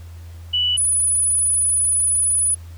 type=tone pair in turn; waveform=sine; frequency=2960 / 9913 Hz; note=F#7 / D#9; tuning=0 / -8 cents; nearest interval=octave + major sixth; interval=2092 cents; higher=second; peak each=-16 / -15 dBFS; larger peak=second; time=0.53-0.77 / 0.77-2.55 s; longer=second; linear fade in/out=10 ms; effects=added 84 Hz sine -34 dBFS peak until 2.77 s + pink hiss -51 dBFS RMS until 2.77 s